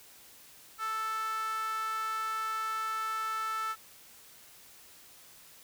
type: tone with high-pass filter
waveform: sawtooth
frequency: 440 Hz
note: A4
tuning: in tune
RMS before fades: -34 dBFS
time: 0.78-3.76 s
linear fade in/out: 50 ms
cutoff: 1300 Hz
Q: 6.7
effects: white hiss -55 dBFS RMS until 5.63 s